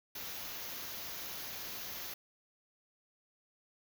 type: band-stop noise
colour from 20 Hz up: white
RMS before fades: -43 dBFS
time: 0.15-2.14 s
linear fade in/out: 5 ms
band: 6800 to 11000 Hz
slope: 96 dB/octave
effects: none